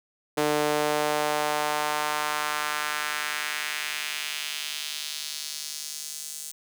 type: tone with high-pass filter sweep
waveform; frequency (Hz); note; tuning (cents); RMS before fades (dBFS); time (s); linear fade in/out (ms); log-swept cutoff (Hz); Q
sawtooth; 150; D3; +37; -29; 0.37-6.52; 10; 410 to 7500; 1.5
effects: none